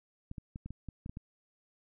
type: clicks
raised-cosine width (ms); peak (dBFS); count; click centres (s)
5; -29; 9; 0.314 / 0.382 / 0.559 / 0.66 / 0.706 / 0.887 / 1.061 / 1.095 / 1.171
effects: none